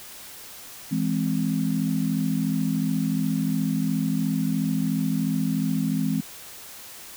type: chord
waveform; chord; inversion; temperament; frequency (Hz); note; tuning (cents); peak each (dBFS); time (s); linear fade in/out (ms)
sine; E augmented; none; equal; 164.81 / 207.7 / 261.6; E3 / G#3 / B#3; 0 / 0 / 0; -26; 0.91-6.21; 10
effects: white hiss -42 dBFS RMS until 7.16 s